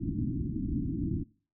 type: low-pass noise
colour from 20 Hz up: white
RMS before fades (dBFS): -32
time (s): 0-1.24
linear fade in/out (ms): 20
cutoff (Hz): 330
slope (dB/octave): 96
effects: noise-tail reverb RT60 0.4 s tail -22 dB re dry